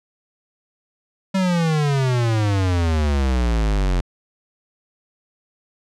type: exponential sweep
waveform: square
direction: down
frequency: 194.6 to 43.53 Hz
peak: -17 dBFS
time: 1.34-4.01 s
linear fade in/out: 10 ms
effects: low-pass 7000 Hz 12 dB/octave